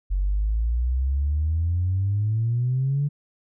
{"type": "exponential sweep", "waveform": "sine", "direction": "up", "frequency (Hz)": [45.75, 146.83], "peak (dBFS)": -19, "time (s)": [0.1, 3.09], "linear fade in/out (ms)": 20, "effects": ["tanh soft clip ceiling -15 dBFS"]}